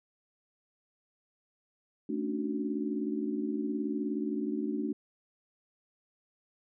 sine chord, D major seventh, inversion second, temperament equal with one note detuned, 220 / 277.2 / 296.4 / 370 Hz, A3 / C#4 / D4 / F#4, 0 / 0 / +16 / 0 cents, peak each -35 / -37 / -34 / -38 dBFS, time 2.09-4.93 s, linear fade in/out 5 ms, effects none

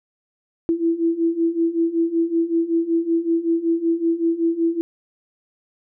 sine beating tone pair, 329.6 / 334.9 Hz, E4 / E4, 0 / +27 cents, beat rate 5.3 Hz, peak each -22 / -19 dBFS, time 0.69-4.81 s, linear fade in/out 0 ms, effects none

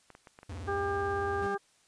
clicks, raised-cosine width 0.5 ms, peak -34 dBFS, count 7, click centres 0.103 / 0.151 / 0.272 / 0.389 / 0.431 / 0.523 / 0.574 s
square tone with vibrato, 86.4 Hz, F2, 18 cents flat, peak -39 dBFS, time 0.49-1.47 s, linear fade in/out 5 ms, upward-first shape sine, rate 18 Hz, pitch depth 290 cents each way
harmonic tone, 399.5 Hz, G4, 33 cents sharp, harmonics 1 / 2 / 3 / 4, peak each -32 / -35 / -37 / -38 dBFS, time 0.67-1.58 s, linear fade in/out 20 ms
40% pulse tone, 196 Hz, G3, in tune, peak -39 dBFS, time 1.42-1.55 s, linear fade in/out 5 ms
effects white hiss -66 dBFS RMS until 1.87 s + resampled to 22050 Hz

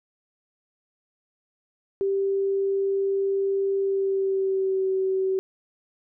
sine tone with pitch glide, 392 to 380.4 Hz, G4 to F#4, 0 to +48 cents, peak -21 dBFS, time 2.01-5.39 s, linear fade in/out 0 ms, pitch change -52 cents, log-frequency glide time 3.79-4.89 s, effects none

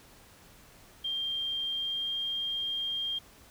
sine tone with pitch glide, 3186 to 3206 Hz, G7 to G7, +27 to +38 cents, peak -30 dBFS, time 1.04-3.19 s, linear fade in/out 10 ms, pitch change +11 cents, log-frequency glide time 1.64-2.14 s, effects pink hiss -56 dBFS RMS until 3.5 s

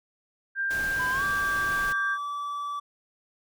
sine tone, 1588 Hz, G6, 22 cents sharp, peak -25 dBFS, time 0.55-2.18 s, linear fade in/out 50 ms
pink noise, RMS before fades -38 dBFS, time 0.7-1.93 s, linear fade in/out 10 ms
triangle tone with pitch glide, 1006 to 1155.6 Hz, B5 to D6, +32 to -28 cents, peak -28 dBFS, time 0.99-2.8 s, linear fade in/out 10 ms, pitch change +240 cents, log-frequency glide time 1.1-1.24 s
effects none

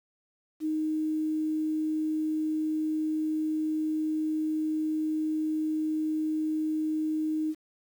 sine tone with quantisation, 311.1 Hz, D#4, in tune, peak -26 dBFS, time 0.6-7.55 s, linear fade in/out 50 ms, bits 9, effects none

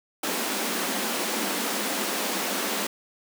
pink high-pass noise, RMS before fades -28 dBFS, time 0.23-2.87 s, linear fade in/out 5 ms, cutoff 190 Hz, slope 96 dB/octave, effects none

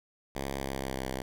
5% pulse tone with pitch glide, 68.3 to 65.37 Hz, C#2 to C2, -25 to -1 cents, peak -22 dBFS, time 0.35-1.22 s, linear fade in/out 5 ms, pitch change -76 cents, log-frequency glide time 0.53-1.06 s, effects none

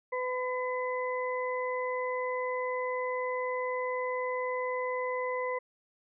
harmonic tone, 504 Hz, B4, 35 cents sharp, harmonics 1 / 2 / 4, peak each -32 / -35 / -38 dBFS, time 0.12-5.59 s, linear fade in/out 10 ms, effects none

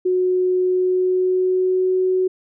sine tone with pitch glide, 366.6 to 371.5 Hz, F#4 to F#4, -16 to +7 cents, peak -15 dBFS, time 0.05-2.28 s, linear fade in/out 10 ms, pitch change +23 cents, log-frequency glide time 0.61-1.94 s, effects none

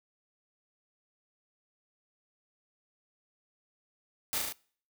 white noise with echo, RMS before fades -32 dBFS, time 4.33-4.38 s, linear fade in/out 0 ms, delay 36 ms, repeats 4, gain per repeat -2 dB, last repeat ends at 4.524 s, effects noise-tail reverb RT60 0.5 s tail -24 dB re dry

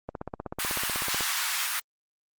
click train, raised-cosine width 1 ms, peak -19 dBFS, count 19, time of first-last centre 0.09-1.208 s, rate 16.1 Hz
pink high-pass noise, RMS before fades -29 dBFS, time 0.59-1.8 s, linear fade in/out 5 ms, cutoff 1100 Hz, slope 24 dB/octave
effects Opus 32 kbps

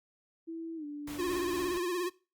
sine tone with pitch glide, 328.7 to 292.8 Hz, E4 to D4, -5 to -5 cents, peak -37 dBFS, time 0.47-1.72 s, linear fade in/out 20 ms, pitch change -200 cents, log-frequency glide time 0.76-0.85 s
pink noise with tremolo, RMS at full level -44 dBFS, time 1.07-1.78 s, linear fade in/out 5 ms, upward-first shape sine, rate 4.4 Hz, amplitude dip 40%
square tone with vibrato, 355.2 Hz, F4, 29 cents sharp, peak -31 dBFS, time 1.18-2.1 s, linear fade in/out 20 ms, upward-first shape sine, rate 17 Hz, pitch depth 66 cents each way
effects noise-tail reverb RT60 0.3 s tail -20 dB re dry + Opus 48 kbps

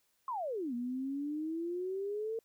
sine exponential two-way sweep, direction down then up, 1100 to 236.5 to 457.3 Hz, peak -34 dBFS, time 0.28-2.39 s, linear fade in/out 2 ms, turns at 0.74 s, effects white hiss -75 dBFS RMS until 2.44 s

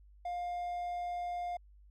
triangle tone, 706 Hz, F5, 19 cents sharp, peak -33 dBFS, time 0.25-1.57 s, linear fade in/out 5 ms, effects added 50 Hz sine -56 dBFS peak until 1.9 s

